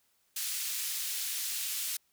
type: band-pass noise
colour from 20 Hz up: white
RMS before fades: -35 dBFS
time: 0.36-1.97 s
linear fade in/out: 5 ms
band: 2600 to 16000 Hz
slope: 12 dB/octave
effects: white hiss -72 dBFS RMS until 2.12 s